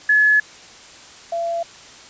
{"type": "tone pair in turn", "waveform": "sine", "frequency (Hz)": [1707, 677.4], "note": ["G#6", "E5"], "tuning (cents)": [47, 47], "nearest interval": "octave + major third", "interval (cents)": 1600, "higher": "first", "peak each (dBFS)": [-11, -20], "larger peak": "first", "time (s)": [[0.09, 0.4], [1.32, 1.63]], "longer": "neither", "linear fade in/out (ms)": 5, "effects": ["white hiss -42 dBFS RMS until 2.09 s", "resampled to 16000 Hz"]}